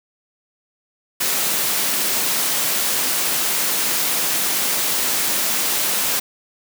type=high-pass noise; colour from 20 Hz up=white; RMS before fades=-20 dBFS; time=1.2-6.2 s; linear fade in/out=10 ms; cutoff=150 Hz; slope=24 dB/octave; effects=none